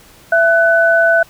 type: tone pair together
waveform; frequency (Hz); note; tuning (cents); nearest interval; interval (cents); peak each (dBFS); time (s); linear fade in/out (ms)
sine; 667 / 1497.4; E5 / F#6; +20 / +20; octave + major second; 1400; -11; 0.32-1.23; 5
effects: pink hiss -44 dBFS RMS until 1.29 s